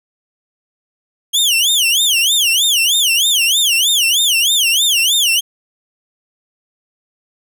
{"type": "tone with vibrato", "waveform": "sawtooth", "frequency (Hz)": 3136, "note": "G7", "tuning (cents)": 0, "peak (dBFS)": -8, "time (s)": [1.33, 5.41], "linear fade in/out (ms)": 20, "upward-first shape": "sine", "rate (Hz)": 3.2, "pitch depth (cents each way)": 270, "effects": []}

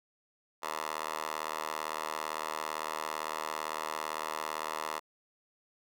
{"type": "tone with high-pass filter", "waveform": "10% pulse", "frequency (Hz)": 77.78, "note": "D#2", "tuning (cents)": 0, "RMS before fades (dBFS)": -37, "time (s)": [0.62, 5], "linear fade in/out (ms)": 20, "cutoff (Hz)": 830, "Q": 3, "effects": []}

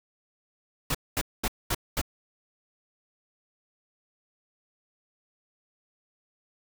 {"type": "noise bursts", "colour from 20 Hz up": "pink", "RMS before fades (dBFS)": -27, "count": 5, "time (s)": [0.9, 2.015], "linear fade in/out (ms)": 5, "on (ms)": 47, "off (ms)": 220, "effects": []}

